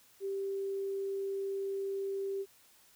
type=tone; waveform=sine; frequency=392 Hz; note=G4; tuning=in tune; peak=-33 dBFS; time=0.2-2.46 s; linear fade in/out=50 ms; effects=white hiss -63 dBFS RMS until 2.95 s